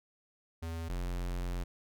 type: tone pair in turn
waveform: square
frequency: 82.41 / 44.3 Hz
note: E2 / F1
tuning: 0 / +25 cents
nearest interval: major seventh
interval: 1075 cents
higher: first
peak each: -37 / -34 dBFS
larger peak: second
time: 0.62-0.89 / 0.89-1.64 s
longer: second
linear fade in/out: 10 ms
effects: none